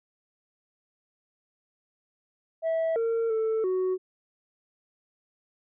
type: tone with pitch steps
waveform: sine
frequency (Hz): 652 / 457.2 / 442.7 / 371.5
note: E5 / A#4 / A4 / F#4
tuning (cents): -19 / -34 / +11 / +7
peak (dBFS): -21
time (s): 2.62-3.98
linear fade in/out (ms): 50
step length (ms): 340
effects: tanh soft clip ceiling -23 dBFS

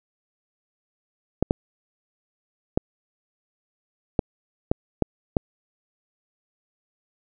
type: clicks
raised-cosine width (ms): 2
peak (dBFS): -5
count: 7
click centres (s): 1.426 / 1.509 / 2.775 / 4.192 / 4.715 / 5.023 / 5.368
effects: none

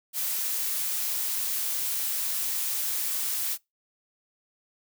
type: noise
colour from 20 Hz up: blue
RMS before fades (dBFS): -29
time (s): 0.13-3.58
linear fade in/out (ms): 50
effects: noise-tail reverb RT60 0.2 s tail -24 dB re dry

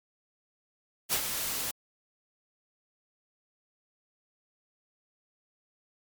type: noise with ADSR envelope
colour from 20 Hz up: white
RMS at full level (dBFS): -26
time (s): 1.09-1.71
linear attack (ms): 40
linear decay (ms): 74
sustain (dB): -7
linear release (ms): 3
effects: MP3 96 kbps

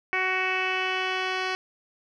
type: tone with low-pass filter sweep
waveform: 10% pulse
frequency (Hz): 373.4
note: F#4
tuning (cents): +16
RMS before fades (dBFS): -27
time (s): 0.13-1.55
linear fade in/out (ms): 0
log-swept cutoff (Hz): 2300 to 3800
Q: 4.1
effects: none

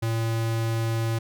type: tone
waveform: square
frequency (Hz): 113.7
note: A#2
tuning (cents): -43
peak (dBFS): -24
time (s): 0.02-1.19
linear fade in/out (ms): 10
effects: none

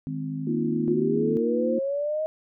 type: harmonic tone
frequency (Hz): 52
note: G#1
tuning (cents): +3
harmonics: 3 / 4 / 5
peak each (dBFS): -31 / -39 / -31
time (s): 0.07-1.37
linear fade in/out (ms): 0
type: chord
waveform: sine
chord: Bb suspended fourth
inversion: none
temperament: equal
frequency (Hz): 233.1 / 311.1 / 349.2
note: Bb3 / Eb4 / F4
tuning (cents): 0 / 0 / 0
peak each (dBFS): -26 / -31 / -29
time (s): 0.47-1.79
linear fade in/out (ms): 5
type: linear sweep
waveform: sine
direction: up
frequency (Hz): 350 to 632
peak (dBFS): -24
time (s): 0.88-2.26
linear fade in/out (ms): 0
effects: none

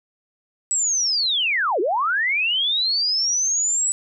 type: linear two-way sweep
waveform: sine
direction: down then up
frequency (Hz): 7930 to 329.6 to 7930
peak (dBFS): -18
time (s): 0.71-3.92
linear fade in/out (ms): 0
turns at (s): 1.8
effects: none

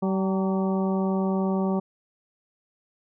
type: harmonic tone with a mistuned harmonic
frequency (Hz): 191.3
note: G3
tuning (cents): -42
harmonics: 1 / 2 / 3 / 4 / 5 / 6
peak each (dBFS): -23 / -29 / -33 / -35 / -37 / -39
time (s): 0.02-1.8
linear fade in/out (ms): 10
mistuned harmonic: 5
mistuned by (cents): -66
effects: none

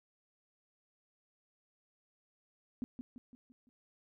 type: tone with echo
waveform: sine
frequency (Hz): 248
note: B3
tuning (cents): +7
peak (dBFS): -34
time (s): 2.82-2.84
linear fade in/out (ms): 0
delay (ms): 170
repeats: 5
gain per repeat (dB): -6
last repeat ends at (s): 3.69
effects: none

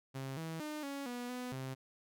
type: tone with pitch steps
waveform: sawtooth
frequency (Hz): 134.2 / 162.1 / 303.1 / 279.2 / 244 / 249.1 / 131.9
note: C3 / E3 / D#4 / C#4 / B3 / B3 / C3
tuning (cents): +44 / -29 / -45 / +13 / -21 / +15 / +14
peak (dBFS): -36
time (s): 0.14-1.75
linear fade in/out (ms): 20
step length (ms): 230
effects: none

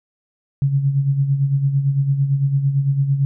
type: tone with tremolo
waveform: sine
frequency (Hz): 138.59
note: C#3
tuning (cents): 0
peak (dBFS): -12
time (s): 0.62-3.25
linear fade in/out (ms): 0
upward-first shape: sine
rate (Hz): 8.9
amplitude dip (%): 60
effects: none

